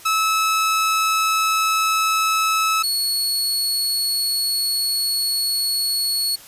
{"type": "tone pair in turn", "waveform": "sawtooth", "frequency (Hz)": [1300, 4373], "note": ["E6", "C#8"], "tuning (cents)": [-24, -24], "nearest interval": "octave + major sixth", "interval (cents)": 2100, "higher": "second", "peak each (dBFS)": [-13, -16], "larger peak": "first", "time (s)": [[0.05, 2.83], [2.83, 6.36]], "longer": "second", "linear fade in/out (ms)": 10, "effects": ["white hiss -43 dBFS RMS until 6.47 s", "resampled to 32000 Hz"]}